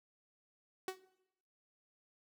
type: tone with exponential decay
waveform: sawtooth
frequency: 374.9 Hz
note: F#4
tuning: 23 cents sharp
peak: -31 dBFS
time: 0.88-1 s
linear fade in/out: 2 ms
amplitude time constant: 26 ms
effects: noise-tail reverb RT60 0.8 s tail -18 dB re dry